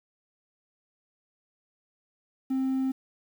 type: tone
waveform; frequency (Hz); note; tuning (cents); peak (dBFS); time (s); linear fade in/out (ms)
triangle; 264; C4; +16; -22; 2.5-2.92; 10
effects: tanh soft clip ceiling -18 dBFS + 9-bit